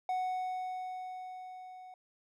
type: tone with level ramp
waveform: triangle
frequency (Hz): 740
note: F#5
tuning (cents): 0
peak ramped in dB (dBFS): -28 to -46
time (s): 0.09-1.94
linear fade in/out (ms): 2
effects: none